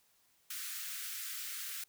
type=high-pass noise; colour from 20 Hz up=white; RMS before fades=-42 dBFS; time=0.5-1.84 s; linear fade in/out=5 ms; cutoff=1300 Hz; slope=48 dB/octave; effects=white hiss -71 dBFS RMS until 1.88 s